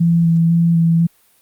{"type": "tone with vibrato", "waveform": "sine", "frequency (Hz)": 167.2, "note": "E3", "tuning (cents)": 25, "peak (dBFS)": -10, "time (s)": [0, 1.07], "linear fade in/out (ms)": 10, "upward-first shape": "square", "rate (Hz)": 2, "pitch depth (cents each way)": 13, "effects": ["white hiss -55 dBFS RMS until 1.41 s", "Opus 48 kbps"]}